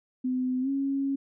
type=tone with pitch glide; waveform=sine; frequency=254.7 to 274.6 Hz; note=C4 to C#4; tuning=-46 to -16 cents; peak=-25 dBFS; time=0.24-1.16 s; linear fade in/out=10 ms; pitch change=+130 cents; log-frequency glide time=0.61-0.69 s; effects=none